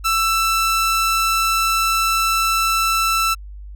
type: tone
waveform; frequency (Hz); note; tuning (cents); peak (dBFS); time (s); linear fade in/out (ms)
sawtooth; 1328; E6; +12; -12; 0.04-3.35; 20
effects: added 50 Hz sine -32 dBFS peak until 3.75 s